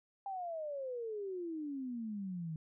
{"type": "exponential sweep", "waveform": "sine", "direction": "down", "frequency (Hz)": [802, 154.7], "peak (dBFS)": -38, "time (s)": [0.26, 2.56], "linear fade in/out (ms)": 2, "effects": []}